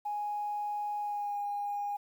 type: tone with pitch glide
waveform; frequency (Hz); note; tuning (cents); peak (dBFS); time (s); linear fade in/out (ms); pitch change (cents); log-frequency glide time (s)
sine; 830 to 816.7; G#5 to G#5; -1 to -29; -31; 0.05-1.97; 10; -28; 1-1.37
effects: tanh soft clip ceiling -27 dBFS + 10-bit